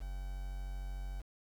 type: tone with quantisation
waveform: triangle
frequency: 46.67 Hz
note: F#1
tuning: 16 cents sharp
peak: -36 dBFS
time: 0-1.22 s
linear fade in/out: 20 ms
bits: 9
effects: none